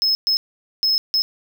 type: tone bursts at uneven times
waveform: triangle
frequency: 5180 Hz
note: E8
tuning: 31 cents flat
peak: -14 dBFS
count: 4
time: 0.02-0.15 / 0.27-0.37 / 0.83-0.98 / 1.14-1.22 s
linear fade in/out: 0 ms
effects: none